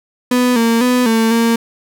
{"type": "tone with pitch steps", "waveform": "35% pulse", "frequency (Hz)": [248.5, 229.8, 249.3, 224.9, 230.4], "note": ["B3", "A#3", "B3", "A3", "A#3"], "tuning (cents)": [11, -25, 16, 38, -20], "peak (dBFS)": -9, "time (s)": [0.31, 1.56], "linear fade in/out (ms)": 5, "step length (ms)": 250, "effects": []}